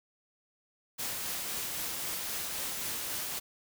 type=noise with tremolo; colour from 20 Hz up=white; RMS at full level=-35 dBFS; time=0.98-3.4 s; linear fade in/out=20 ms; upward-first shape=triangle; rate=3.8 Hz; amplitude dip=25%; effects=none